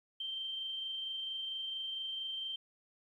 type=tone with amplitude modulation; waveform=sine; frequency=3136 Hz; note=G7; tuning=in tune; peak=-36 dBFS; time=0.2-2.56 s; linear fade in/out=5 ms; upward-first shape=sine; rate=24.4 Hz; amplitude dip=25%; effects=12-bit